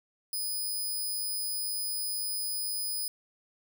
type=tone; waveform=5% pulse; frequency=4999 Hz; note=D#8; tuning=7 cents sharp; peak=-24 dBFS; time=0.33-3.08 s; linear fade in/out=2 ms; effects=none